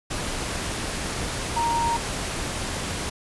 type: tone in noise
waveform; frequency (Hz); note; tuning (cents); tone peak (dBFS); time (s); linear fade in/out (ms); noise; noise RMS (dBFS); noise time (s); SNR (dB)
sine; 932.3; A#5; 0; -21; 1.56-1.97; 10; pink; -29; 0.1-3.1; +5
effects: resampled to 24000 Hz

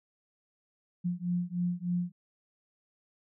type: beating tone pair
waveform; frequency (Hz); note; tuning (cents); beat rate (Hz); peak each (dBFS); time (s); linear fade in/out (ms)
sine; 174.9 / 178.2; F3 / F3; +3 / +35; 3.3; -32 / -32; 1.04-2.12; 20
effects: none

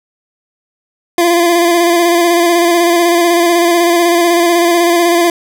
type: tone with vibrato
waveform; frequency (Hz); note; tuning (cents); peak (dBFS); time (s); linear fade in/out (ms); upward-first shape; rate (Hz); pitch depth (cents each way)
25% pulse; 343.6; F4; -28; -4; 1.18-5.3; 2; square; 16; 26
effects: none

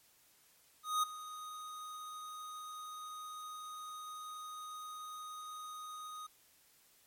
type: tone with ADSR envelope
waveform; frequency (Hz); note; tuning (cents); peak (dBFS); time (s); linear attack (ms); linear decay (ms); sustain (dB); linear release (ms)
square; 1244.5; D#6; 0; -29; 0.83-6.27; 200; 10; -16; 9
effects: white hiss -67 dBFS RMS until 7.06 s + MP3 64 kbps

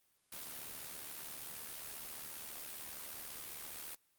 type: noise with amplitude modulation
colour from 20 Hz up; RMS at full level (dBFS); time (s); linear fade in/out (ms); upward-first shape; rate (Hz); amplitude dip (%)
white; -44; 0.32-3.95; 5; sine; 74.8; 55
effects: white hiss -75 dBFS RMS until 4.18 s + Opus 32 kbps

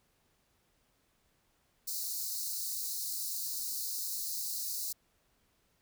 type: high-pass noise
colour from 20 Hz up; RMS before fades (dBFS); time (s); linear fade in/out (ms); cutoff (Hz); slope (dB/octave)
white; -37; 1.87-4.93; 10; 4000; 96
effects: pink hiss -73 dBFS RMS until 5.81 s

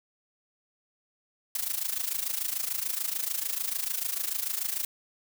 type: noise with amplitude modulation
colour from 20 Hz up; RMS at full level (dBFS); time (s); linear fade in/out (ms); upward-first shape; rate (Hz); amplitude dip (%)
blue; -28; 1.55-4.85; 2; sine; 26.8; 80
effects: none

